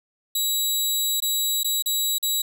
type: tone with dropouts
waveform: 15% pulse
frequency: 3900 Hz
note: B7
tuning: 23 cents flat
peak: -14 dBFS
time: 0.35-2.42 s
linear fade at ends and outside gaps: 5 ms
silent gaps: 1.203-1.222 / 1.633-1.645 / 1.824-1.859 / 2.184-2.227 s
effects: none